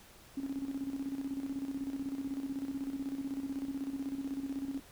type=tone with tremolo; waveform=sine; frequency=274.1 Hz; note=C#4; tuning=19 cents flat; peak=-32 dBFS; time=0.37-4.8 s; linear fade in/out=5 ms; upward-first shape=square; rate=16 Hz; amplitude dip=65%; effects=tanh soft clip ceiling -28 dBFS + pink hiss -57 dBFS RMS until 4.91 s

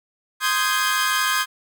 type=chord; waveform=sawtooth; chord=Ab major seventh; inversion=first; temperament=equal with one note detuned; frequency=1042.9 / 1244.5 / 1568 / 1661.2 Hz; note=C6 / Eb6 / G6 / Ab6; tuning=-6 / 0 / 0 / 0 cents; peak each=-21 dBFS; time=0.4-1.46 s; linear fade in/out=50 ms; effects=none

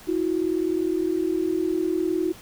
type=tone pair together; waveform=sine; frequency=324.2 / 363.9 Hz; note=E4 / F#4; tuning=-29 / -29 cents; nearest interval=major second; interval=200 cents; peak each=-24 / -24 dBFS; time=0.07-2.33 s; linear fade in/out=20 ms; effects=pink hiss -46 dBFS RMS until 2.41 s

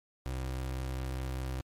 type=tone; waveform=30% pulse; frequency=64.9 Hz; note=C2; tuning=13 cents flat; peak=-31 dBFS; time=0.26-1.61 s; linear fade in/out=0 ms; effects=MP3 64 kbps

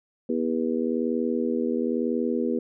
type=harmonic tone; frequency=81 Hz; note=E2; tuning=30 cents flat; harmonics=3 / 4 / 5 / 6; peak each=-26 / -30 / -29 / -30 dBFS; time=0.29-2.59 s; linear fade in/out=5 ms; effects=none

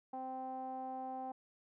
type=tone with low-pass filter; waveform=sawtooth; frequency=260 Hz; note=C4; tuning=11 cents flat; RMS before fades=-43 dBFS; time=0.13-1.32 s; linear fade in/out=5 ms; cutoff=820 Hz; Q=9.4; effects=none

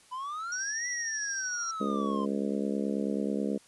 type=exponential two-way sweep; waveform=triangle; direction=up then down; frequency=987.8 to 1991 to 1026 Hz; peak=-32 dBFS; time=0.11-2.26 s; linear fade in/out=20 ms; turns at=0.88 s
type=tone with tremolo; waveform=sine; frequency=5660 Hz; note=F8; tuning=22 cents sharp; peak=-32 dBFS; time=0.52-1.71 s; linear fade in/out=2 ms; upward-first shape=sine; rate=13 Hz; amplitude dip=30%
type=harmonic tone; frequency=69.3 Hz; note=C#2; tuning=in tune; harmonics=3 / 4 / 5 / 6 / 7 / 8 / 9; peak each=-31 / -34 / -39 / -37 / -37 / -42 / -44 dBFS; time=1.8-3.58 s; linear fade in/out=10 ms
effects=white hiss -59 dBFS RMS until 3.67 s + resampled to 24000 Hz

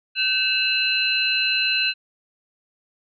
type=tone cluster; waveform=sine; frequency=1534 / 2633 / 2835 / 4065 Hz; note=G6 / E7 / F7 / B7; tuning=-38 / -3 / +25 / +49 cents; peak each=-28 / -22 / -26 / -23 dBFS; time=0.15-1.94 s; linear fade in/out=50 ms; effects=none

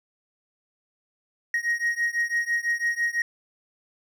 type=beating tone pair; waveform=triangle; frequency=1877 / 1883 Hz; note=A#6 / A#6; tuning=+11 / +17 cents; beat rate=6 Hz; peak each=-24 / -25 dBFS; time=1.54-3.22 s; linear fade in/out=2 ms; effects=none

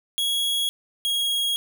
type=tone pair in turn; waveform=45% pulse; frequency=3328 / 3294 Hz; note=G#7 / G#7; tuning=+3 / -15 cents; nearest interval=unison; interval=18 cents; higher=first; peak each=-21 dBFS; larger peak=neither; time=0.18-0.69 / 1.05-1.56 s; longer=neither; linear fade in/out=0 ms; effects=9-bit

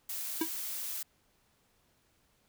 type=noise; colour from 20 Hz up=blue; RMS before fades=-38 dBFS; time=0.09-1.03 s; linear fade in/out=5 ms
type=tone with exponential decay; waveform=square; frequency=323.2 Hz; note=E4; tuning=34 cents flat; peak=-26 dBFS; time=0.41-0.5 s; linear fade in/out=5 ms; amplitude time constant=18 ms
effects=pink hiss -71 dBFS RMS until 2.48 s

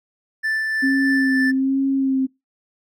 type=tone with tremolo; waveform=triangle; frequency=1763 Hz; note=A6; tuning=3 cents sharp; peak=-17 dBFS; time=0.43-1.52 s; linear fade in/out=20 ms; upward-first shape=sine; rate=3.2 Hz; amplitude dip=25%
type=tone with vibrato; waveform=sine; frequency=267.4 Hz; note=C4; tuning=38 cents sharp; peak=-16 dBFS; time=0.82-2.27 s; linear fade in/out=20 ms; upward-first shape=sine; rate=1.2 Hz; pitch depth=26 cents each way
effects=noise-tail reverb RT60 0.2 s tail -21 dB re dry

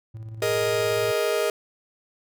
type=tone with tremolo; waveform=triangle; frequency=110.8 Hz; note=A2; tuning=13 cents sharp; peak=-31 dBFS; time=0.14-1.12 s; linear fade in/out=10 ms; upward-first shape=square; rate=17 Hz; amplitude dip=35%
type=chord; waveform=45% pulse; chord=Ab suspended second; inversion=none; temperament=just; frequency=415.3 / 467.2 / 623 Hz; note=Ab4 / Bb4 / Eb5; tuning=0 / +4 / +2 cents; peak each=-26 dBFS; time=0.42-1.5 s; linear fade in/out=2 ms
effects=none

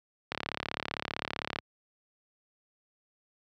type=click train; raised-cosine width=0.3 ms; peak=-15 dBFS; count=46; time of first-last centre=0.32-1.588 s; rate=35.5 Hz; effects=high-pass 80 Hz 12 dB/octave

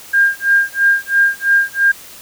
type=tone with tremolo; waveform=sine; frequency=1606 Hz; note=G6; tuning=41 cents sharp; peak=-7 dBFS; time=0.13-1.92 s; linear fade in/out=10 ms; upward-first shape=sine; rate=3 Hz; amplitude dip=100%; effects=white hiss -37 dBFS RMS until 2.21 s

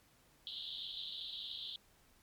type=band-pass noise; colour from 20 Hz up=white; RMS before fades=-45 dBFS; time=0.47-1.76 s; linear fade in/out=0 ms; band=3100 to 4100 Hz; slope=96 dB/octave; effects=pink hiss -68 dBFS RMS until 2.22 s + MP3 96 kbps

